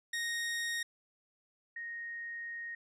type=tone pair in turn; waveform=sawtooth / sine; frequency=1864.7 / 1864.7 Hz; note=A#6 / A#6; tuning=0 / 0 cents; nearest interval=unison; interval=0 cents; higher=neither; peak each=-30 / -39 dBFS; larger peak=first; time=0.13-0.83 / 1.76-2.75 s; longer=second; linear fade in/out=5 ms; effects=low-pass 11000 Hz 12 dB/octave